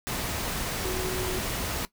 sine tone in noise, 369.9 Hz, F#4, in tune, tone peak -31 dBFS, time 0.85-1.39 s, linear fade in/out 0 ms, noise pink, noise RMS -31 dBFS, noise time 0.07-1.85 s, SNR -3 dB, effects noise-tail reverb RT60 0.1 s tail -17 dB re dry

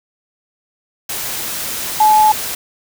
sine tone in noise, 857 Hz, A5, 46 cents flat, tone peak -7 dBFS, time 2-2.32 s, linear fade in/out 5 ms, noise white, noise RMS -23 dBFS, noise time 1.09-2.55 s, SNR +13 dB, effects none

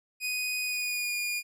sawtooth tone with pitch glide, 2489 to 2432 Hz, D#7 to D#7, 0 to -40 cents, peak -26 dBFS, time 0.2-1.43 s, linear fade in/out 50 ms, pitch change -40 cents, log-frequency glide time 0.62-1.17 s, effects none

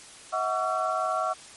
sine tone cluster, 638 / 738 / 1133 / 1352 Hz, D#5 / F#5 / C#6 / E6, +43 / -5 / +37 / +43 cents, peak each -30 dBFS, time 0.32-1.34 s, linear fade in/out 20 ms, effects white hiss -47 dBFS RMS until 1.56 s + MP3 48 kbps

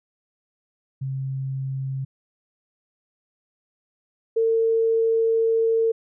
sine tone pair in turn, 134 / 452.3 Hz, C3 / A4, +42 / +48 cents, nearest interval octave + major sixth, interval 2106 cents, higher second, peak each -25 / -17 dBFS, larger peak second, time 1.01-2.05 / 4.36-5.92 s, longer second, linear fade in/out 10 ms, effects none

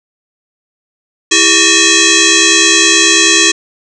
sine tone with frequency modulation, 1864.7 Hz, A#6, in tune, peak -5 dBFS, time 1.31-3.52 s, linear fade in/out 10 ms, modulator 732 Hz, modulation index 7.6, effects none

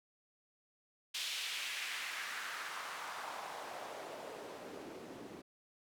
white noise with band-pass filter sweep, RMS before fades -44 dBFS, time 1.14-5.42 s, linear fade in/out 10 ms, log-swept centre 3400 to 260 Hz, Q 1.7, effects none

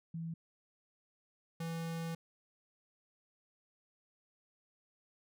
sine / square tone pair in turn, 164.81 / 165.39 Hz, E3 / E3, 0 / +6 cents, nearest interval unison, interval 6 cents, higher second, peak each -38 / -38 dBFS, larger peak neither, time 0.14-0.34 / 1.6-2.15 s, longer second, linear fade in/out 5 ms, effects none

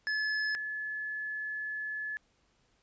square / sine tone pair in turn, 1718 / 1718 Hz, A6 / A6, -42 / -42 cents, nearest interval unison, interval 0 cents, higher neither, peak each -30 / -34 dBFS, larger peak first, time 0.07-0.55 / 0.55-2.17 s, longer second, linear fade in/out 0 ms, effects pink hiss -71 dBFS RMS until 2.82 s + resampled to 16000 Hz

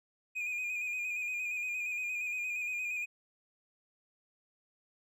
triangle tone with vibrato, 2459 Hz, D#7, 21 cents flat, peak -32 dBFS, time 0.35-3.06 s, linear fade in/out 20 ms, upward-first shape square, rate 8.6 Hz, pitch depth 34 cents each way, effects none

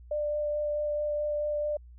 sine tone with vibrato, 594 Hz, D5, 20 cents sharp, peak -27 dBFS, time 0.11-1.77 s, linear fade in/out 5 ms, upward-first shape sine, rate 4.6 Hz, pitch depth 9 cents each way, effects added 60 Hz sine -47 dBFS peak until 1.98 s

